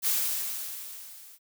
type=noise with level ramp; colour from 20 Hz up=blue; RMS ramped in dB=-24 to -51 dBFS; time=0.02-1.39 s; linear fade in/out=50 ms; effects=none